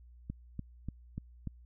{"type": "click train", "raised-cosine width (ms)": 5, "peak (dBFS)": -25, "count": 5, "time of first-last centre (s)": [0.3, 1.473], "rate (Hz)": 3.41, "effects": ["added 60 Hz sine -53 dBFS peak until 1.65 s"]}